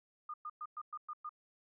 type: tone bursts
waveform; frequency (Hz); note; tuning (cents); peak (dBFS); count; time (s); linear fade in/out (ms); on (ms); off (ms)
sine; 1219; D#6; -36; -40; 7; 0.29-1.293; 5; 49; 110
effects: none